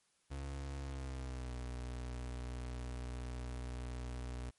35% pulse tone with pitch glide, 69.1 to 61.56 Hz, C#2 to B1, -5 to -5 cents, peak -39 dBFS, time 0.3-4.51 s, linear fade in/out 20 ms, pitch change -200 cents, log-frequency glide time 0.79-1.54 s, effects white hiss -75 dBFS RMS until 4.58 s + MP3 48 kbps

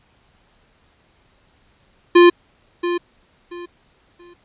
square tone with echo, 349.2 Hz, F4, in tune, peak -7 dBFS, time 2.15-2.3 s, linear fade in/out 10 ms, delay 680 ms, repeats 3, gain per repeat -12 dB, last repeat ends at 4.34 s, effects pink hiss -58 dBFS RMS until 4.44 s + resampled to 8000 Hz

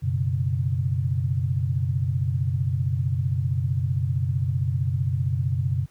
sine chord, F# suspended fourth, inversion none, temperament just, 92.5 / 123.33 / 138.75 Hz, F#2 / B2 / C#3, 0 / -2 / +2 cents, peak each -26 / -25 / -26 dBFS, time 0.02-5.86 s, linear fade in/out 20 ms, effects pink hiss -61 dBFS RMS until 5.9 s

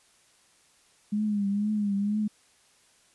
sine tone with vibrato, 205.8 Hz, G#3, 16 cents flat, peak -24 dBFS, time 1.12-2.28 s, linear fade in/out 10 ms, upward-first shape triangle, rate 2.1 Hz, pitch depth 76 cents each way, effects white hiss -62 dBFS RMS until 3.14 s + resampled to 24000 Hz

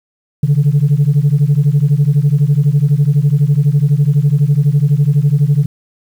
sine beating tone pair, 138.59 / 150.59 Hz, C#3 / D3, 0 / +44 cents, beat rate 12 Hz, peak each -10 dBFS, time 0.43-5.66 s, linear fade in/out 5 ms, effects tanh soft clip ceiling -4 dBFS + 7-bit

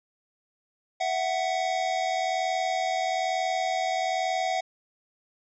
square tone pair together, 661.9 / 743 Hz, E5 / F#5, +7 / +7 cents, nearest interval major second, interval 200 cents, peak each -31 / -27 dBFS, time 1-4.61 s, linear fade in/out 10 ms, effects resampled to 16000 Hz

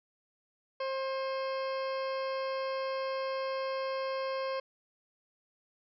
harmonic tone with a mistuned harmonic, 532 Hz, C5, 29 cents sharp, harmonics 1 / 2 / 3 / 4 / 5 / 6 / 8 / 9 / 10, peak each -33 / -38 / -47 / -48 / -49 / -51 / -52 / -52 / -56 dBFS, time 0.8-4.6 s, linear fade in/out 5 ms, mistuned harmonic 5, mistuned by -46 cents, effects none

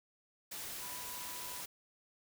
sine tone in noise, 987.8 Hz, B5, in tune, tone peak -51 dBFS, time 0.81-1.62 s, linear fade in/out 10 ms, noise white, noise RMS -44 dBFS, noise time 0.51-1.66 s, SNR -10 dB, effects none

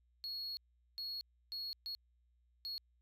triangle tone bursts at uneven times, 4327 Hz, C#8, 43 cents flat, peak -39 dBFS, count 5, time 0.24-0.57 / 0.98-1.21 / 1.52-1.73 / 1.86-1.95 / 2.65-2.78 s, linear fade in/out 0 ms, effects added 60 Hz sine -70 dBFS peak until 3.01 s

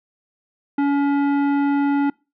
sine tone with tanh clipping, 283 Hz, C#4, 36 cents sharp, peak -18 dBFS, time 0.78-2.1 s, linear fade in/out 5 ms, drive 18 dB, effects noise-tail reverb RT60 0.3 s tail -26 dB re dry + low-pass 2000 Hz 12 dB/octave

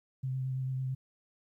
sine tone with vibrato, 130.81 Hz, C3, in tune, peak -31 dBFS, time 0.23-0.95 s, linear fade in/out 10 ms, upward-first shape sine, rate 9 Hz, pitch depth 17 cents each way, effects 12-bit

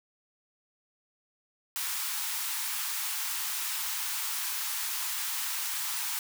white high-pass noise, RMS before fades -33 dBFS, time 1.76-6.19 s, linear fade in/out 0 ms, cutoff 810 Hz, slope 96 dB/octave, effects none

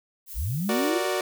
violet noise, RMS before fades -39 dBFS, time 0.26-0.92 s, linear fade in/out 50 ms
sine linear sweep, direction up, 38.62 to 396 Hz, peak -25 dBFS, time 0.34-1.07 s, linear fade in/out 50 ms
sawtooth chord, Gb augmented, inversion none, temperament equal, 370 / 466.2 / 587.3 Hz, Gb4 / Bb4 / D5, 0 / 0 / 0 cents, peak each -23 / -28 / -25 dBFS, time 0.69-1.21 s, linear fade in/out 2 ms
effects none

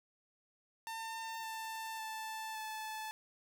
sawtooth tone with pitch steps, 901 / 890.7 / 880.4 / 870.3 Hz, A5 / A5 / A5 / A5, +41 / +21 / +1 / -19 cents, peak -37 dBFS, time 0.87-3.11 s, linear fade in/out 0 ms, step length 560 ms, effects none

